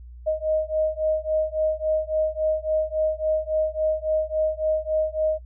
sine beating tone pair, 622.3 / 625.9 Hz, D#5 / D#5, 0 / +10 cents, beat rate 3.6 Hz, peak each -24 dBFS, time 0.26-5.39 s, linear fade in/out 20 ms, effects noise-tail reverb RT60 0.1 s tail -21 dB re dry + added 60 Hz sine -39 dBFS peak until 5.45 s

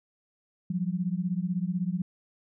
sine beating tone pair, 173.2 / 189.2 Hz, F3 / F#3, -14 / +39 cents, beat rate 16 Hz, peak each -29 / -30 dBFS, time 0.7-2.02 s, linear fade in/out 5 ms, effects none

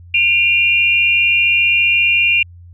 sine tone pair together, 2408 / 2773 Hz, D7 / F7, +43 / -13 cents, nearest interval major second, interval 244 cents, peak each -13 dBFS, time 0.14-2.43 s, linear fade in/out 5 ms, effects added 87 Hz sine -36 dBFS peak until 2.73 s

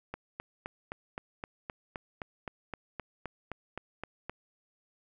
click train, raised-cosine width 0.5 ms, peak -22 dBFS, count 17, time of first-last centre 0.14-4.296 s, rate 3.85 Hz, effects none

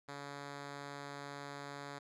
5% pulse tone, 142.1 Hz, C#3, 43 cents sharp, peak -33 dBFS, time 0.08-1.99 s, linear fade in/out 10 ms, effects low-pass 7000 Hz 12 dB/octave

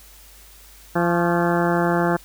harmonic tone with a mistuned harmonic, 172.2 Hz, F3, 24 cents flat, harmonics 1 / 2 / 3 / 4 / 5 / 6 / 7 / 8 / 9 / 10, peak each -22 / -22 / -26 / -25 / -27 / -31 / -32 / -30 / -30 / -33 dBFS, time 0.95-2.17 s, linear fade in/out 10 ms, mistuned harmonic 6, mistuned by +77 cents, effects added 50 Hz sine -48 dBFS peak until 2.24 s + white hiss -48 dBFS RMS until 2.24 s

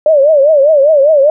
sine tone with vibrato, 587.3 Hz, D5, in tune, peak -4 dBFS, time 0.06-1.3 s, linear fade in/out 2 ms, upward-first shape triangle, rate 5 Hz, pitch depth 180 cents each way, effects none

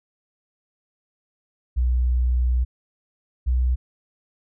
sine tone pair in turn, 61.74 / 62.49 Hz, B1 / B1, 0 / +21 cents, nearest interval unison, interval 21 cents, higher second, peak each -17 dBFS, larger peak neither, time 1.76-2.65 / 3.46-3.76 s, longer first, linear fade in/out 20 ms, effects none

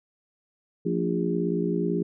harmonic tone with a mistuned harmonic, 58.1 Hz, A#1, 5 cents flat, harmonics 3 / 4 / 5 / 6 / 7, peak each -27 / -33 / -31 / -30 / -29 dBFS, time 0.85-2.03 s, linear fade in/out 10 ms, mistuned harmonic 4, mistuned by -58 cents, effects none

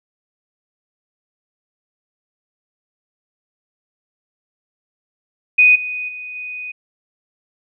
sine tone with level steps, 2489 Hz, D#7, in tune, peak -7 / -22 / -28 / -26 dBFS, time 5.58-6.72 s, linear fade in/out 10 ms, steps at 5.75 / 6.08 / 6.35 s, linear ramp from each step 10 ms, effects none

